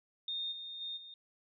sine tone with level steps, 3663 Hz, A#7, 31 cents flat, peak -35 / -42 / -38 / -48 dBFS, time 0.28-1.14 s, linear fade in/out 2 ms, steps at 0.51 / 0.8 / 0.96 s, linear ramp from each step 20 ms, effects none

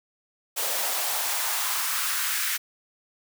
white noise with high-pass filter sweep, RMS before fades -27 dBFS, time 0.56-2.58 s, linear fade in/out 20 ms, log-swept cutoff 520 to 1700 Hz, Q 2.1, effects none

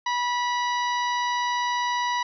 harmonic tone, 975 Hz, B5, 23 cents flat, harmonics 1 / 2 / 3 / 4 / 5 / 6, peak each -24 / -30 / -37 / -35 / -41 / -42 dBFS, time 0.06-2.23 s, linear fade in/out 5 ms, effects none

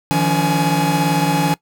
45% pulse tone cluster, 154.8 / 172.6 / 284.4 / 839 Hz, D#3 / F3 / C#4 / G#5, -9 / -20 / +45 / +17 cents, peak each -20 dBFS, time 0.11-1.54 s, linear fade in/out 0 ms, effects noise-tail reverb RT60 0.1 s tail -20 dB re dry

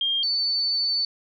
sine tone pair in turn, 3210 / 4506 Hz, G7 / C#8, +40 / +28 cents, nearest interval tritone, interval 588 cents, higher second, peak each -21 / -21 dBFS, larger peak neither, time 0.01-0.23 / 0.23-1.05 s, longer second, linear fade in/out 2 ms, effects none

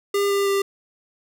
square tone with pitch steps, 402.2 / 399 / 395.7 Hz, G4 / G4 / G4, +44 / +31 / +16 cents, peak -19 dBFS, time 0.14-0.62 s, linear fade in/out 5 ms, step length 160 ms, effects none

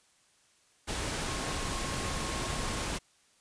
sine tone in noise, 1081 Hz, C#6, 44 cents flat, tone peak -43 dBFS, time 1.27-2.86 s, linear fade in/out 20 ms, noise pink, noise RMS -34 dBFS, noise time 0.87-2.99 s, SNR -12 dB, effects white hiss -66 dBFS RMS until 3.4 s + resampled to 22050 Hz

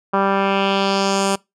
10% pulse tone with low-pass filter sweep, 196 Hz, G3, in tune, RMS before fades -18 dBFS, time 0.13-1.36 s, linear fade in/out 10 ms, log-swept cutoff 1300 to 9400 Hz, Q 2, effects noise-tail reverb RT60 0.2 s tail -24 dB re dry

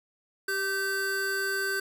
square tone pair together, 391.8 / 1544.3 Hz, G4 / G6, -1 / -26 cents, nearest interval 2 octaves, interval 2375 cents, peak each -34 / -29 dBFS, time 0.48-1.8 s, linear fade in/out 5 ms, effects none

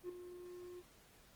triangle tone with ADSR envelope, 357 Hz, F4, 38 cents sharp, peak -37 dBFS, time 0.03-0.83 s, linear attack 63 ms, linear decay 5 ms, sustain -10 dB, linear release 44 ms, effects pink hiss -65 dBFS RMS until 1.35 s + Opus 24 kbps

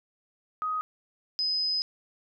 sine tone pair in turn, 1254 / 5035 Hz, D#6 / D#8, +13 / +20 cents, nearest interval 2 octaves, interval 2407 cents, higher second, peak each -27 / -25 dBFS, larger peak second, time 0.62-0.81 / 1.39-1.82 s, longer second, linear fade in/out 0 ms, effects none

